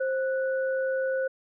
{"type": "tone pair together", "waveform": "sine", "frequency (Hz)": [527.5, 1479], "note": ["C5", "F#6"], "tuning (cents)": [14, -1], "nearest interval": "octave + tritone", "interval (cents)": 1785, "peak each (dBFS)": [-25, -34], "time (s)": [0, 1.28], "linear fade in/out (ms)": 10, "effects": []}